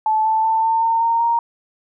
sine tone with pitch steps, 870 / 880.1 / 890.3 / 900.7 / 911.1 / 921.7 / 932.4 Hz, A5 / A5 / A5 / A5 / A#5 / A#5 / A#5, -20 / 0 / +20 / +40 / -40 / -20 / 0 cents, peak -14 dBFS, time 0.06-1.39 s, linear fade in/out 2 ms, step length 190 ms, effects none

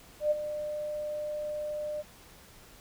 sine tone with ADSR envelope, 600 Hz, D5, 37 cents sharp, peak -21 dBFS, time 0.2-2.03 s, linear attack 110 ms, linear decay 25 ms, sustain -11 dB, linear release 29 ms, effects pink hiss -54 dBFS RMS until 2.8 s

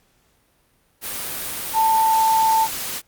sine tone in noise, 889 Hz, A5, 18 cents sharp, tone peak -14 dBFS, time 1.73-2.68 s, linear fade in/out 50 ms, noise white, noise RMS -28 dBFS, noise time 1.01-3.02 s, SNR +11 dB, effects pink hiss -62 dBFS RMS until 3.07 s + Opus 48 kbps

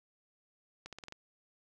accelerating click train, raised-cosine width 0.2 ms, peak -28 dBFS, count 6, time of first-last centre 0.86-1.124 s, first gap 67 ms, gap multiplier 0.88, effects none

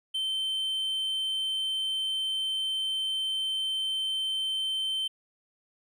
triangle tone, 3098 Hz, G7, 21 cents flat, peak -26 dBFS, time 0.14-5.08 s, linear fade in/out 10 ms, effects none

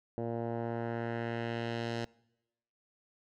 10% pulse tone with low-pass filter sweep, 116.54 Hz, A#2, in tune, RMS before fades -36 dBFS, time 0.18-2.05 s, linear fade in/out 0 ms, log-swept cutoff 600 to 5100 Hz, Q 1.2, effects noise-tail reverb RT60 0.9 s tail -24 dB re dry

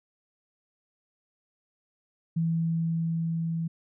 sine tone with level ramp, 164.81 Hz, E3, in tune, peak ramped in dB -23 to -27 dBFS, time 2.36-3.68 s, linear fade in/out 10 ms, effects none

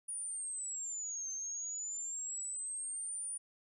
sine exponential two-way sweep, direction down then up, 9700 to 6272 to 9510 Hz, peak -38 dBFS, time 0.08-3.38 s, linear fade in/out 10 ms, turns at 1.3 s, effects none

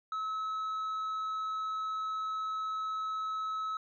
triangle tone with tanh clipping, 1292 Hz, E6, 35 cents flat, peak -33 dBFS, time 0.12-3.77 s, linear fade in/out 2 ms, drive 8 dB, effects MP3 96 kbps

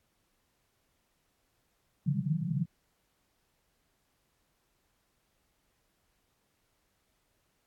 pink band-pass noise, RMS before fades -31 dBFS, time 2.06-2.66 s, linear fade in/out 10 ms, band 130 to 190 Hz, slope 96 dB/octave, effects pink hiss -75 dBFS RMS until 7.66 s + AAC 64 kbps

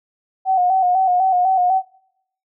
sine tone with vibrato, 740 Hz, F#5, in tune, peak -13 dBFS, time 0.45-1.82 s, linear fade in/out 50 ms, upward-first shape square, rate 4 Hz, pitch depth 48 cents each way, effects noise-tail reverb RT60 0.7 s tail -22 dB re dry

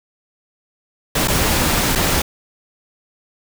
pink noise with dropouts, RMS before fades -17 dBFS, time 1.15-2.22 s, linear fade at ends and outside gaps 5 ms, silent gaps 1.276-1.281 / 1.952-1.956 s, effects none

